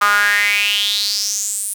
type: tone with high-pass filter sweep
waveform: sawtooth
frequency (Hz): 204.8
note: G#3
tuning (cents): -24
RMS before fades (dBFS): -17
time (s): 0.01-1.74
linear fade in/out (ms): 10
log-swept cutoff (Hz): 1200 to 10000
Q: 6.4
effects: none